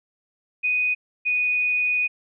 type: tone pair in turn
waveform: sine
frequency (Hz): 2489 / 2478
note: D#7 / D#7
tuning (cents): 0 / -8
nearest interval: unison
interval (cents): 8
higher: first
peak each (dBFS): -19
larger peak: neither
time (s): 0.63-0.95 / 1.25-2.08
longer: second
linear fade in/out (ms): 20
effects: none